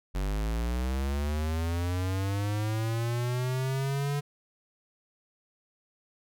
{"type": "linear sweep", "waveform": "square", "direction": "up", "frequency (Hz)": [46.25, 145], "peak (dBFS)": -28, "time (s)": [0.14, 4.21], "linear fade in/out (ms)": 20, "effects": []}